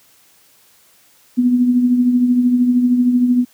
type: tone with tremolo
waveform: sine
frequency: 246.7 Hz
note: B3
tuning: 2 cents flat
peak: -8 dBFS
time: 1.37-3.45 s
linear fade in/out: 20 ms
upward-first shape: triangle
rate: 13 Hz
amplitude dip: 55%
effects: white hiss -52 dBFS RMS until 3.53 s + high-pass 80 Hz 12 dB/octave